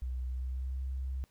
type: tone with pitch glide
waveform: sine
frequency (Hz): 63 to 65.6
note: B1 to C2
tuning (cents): +35 to +5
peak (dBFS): -33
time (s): 0.02-1.24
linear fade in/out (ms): 0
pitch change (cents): +70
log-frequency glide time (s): 0.26-0.81
effects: pink hiss -70 dBFS RMS until 1.3 s